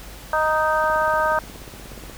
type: harmonic tone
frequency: 311.1 Hz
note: D#4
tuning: in tune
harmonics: 2 / 3 / 4 / 5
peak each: -22 / -22 / -23 / -24 dBFS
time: 0.33-1.39 s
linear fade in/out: 2 ms
type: click train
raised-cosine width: 2 ms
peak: -26 dBFS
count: 22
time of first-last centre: 0.84-2.097 s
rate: 16.7 Hz
effects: added 50 Hz sine -41 dBFS peak until 2.17 s + pink hiss -41 dBFS RMS until 2.17 s